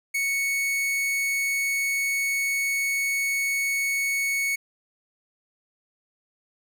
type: tone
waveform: 45% pulse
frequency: 2217 Hz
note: C#7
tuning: in tune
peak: -23 dBFS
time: 0.14-4.56 s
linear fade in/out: 10 ms
effects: none